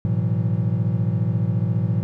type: tone cluster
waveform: triangle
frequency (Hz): 108.1 / 122.6 / 164 / 186.2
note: A2 / B2 / E3 / F#3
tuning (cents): -30 / -12 / -9 / +11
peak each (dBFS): -20 / -22 / -23 / -26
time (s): 0.05-2.03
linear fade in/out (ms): 0
effects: none